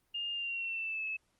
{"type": "tone with pitch glide", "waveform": "sine", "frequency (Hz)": [2820, 2601], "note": ["F7", "E7"], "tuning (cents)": [16, -24], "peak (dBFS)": -34, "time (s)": [0.14, 1.17], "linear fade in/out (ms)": 10, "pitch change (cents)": -140, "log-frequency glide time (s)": [0.32, 1.05], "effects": ["pink hiss -75 dBFS RMS until 1.39 s", "Opus 24 kbps"]}